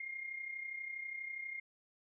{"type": "tone with amplitude modulation", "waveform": "sine", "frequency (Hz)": 2126, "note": "C7", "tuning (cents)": 27, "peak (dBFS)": -38, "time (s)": [0, 1.6], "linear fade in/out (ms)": 5, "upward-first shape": "sine", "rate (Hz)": 32.3, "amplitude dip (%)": 60, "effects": []}